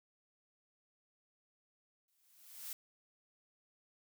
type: noise with exponential growth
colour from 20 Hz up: blue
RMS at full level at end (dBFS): -42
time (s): 2.08-2.73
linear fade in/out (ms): 2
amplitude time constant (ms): 140
effects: none